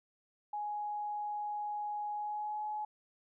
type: tone with pitch glide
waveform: sine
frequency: 834 to 846.6 Hz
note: G#5 to G#5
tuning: +7 to +33 cents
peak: -35 dBFS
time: 0.53-2.85 s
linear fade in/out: 5 ms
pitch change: +26 cents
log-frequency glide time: 2.13-2.63 s
effects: none